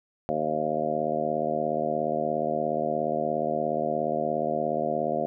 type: harmonic tone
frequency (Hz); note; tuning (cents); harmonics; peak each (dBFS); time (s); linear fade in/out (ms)
77; D#2; -17; 2 / 3 / 4 / 5 / 6 / 7 / 8 / 9; -39 / -34 / -37 / -34 / -38 / -31 / -31 / -29; 0.29-5.26; 0
effects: none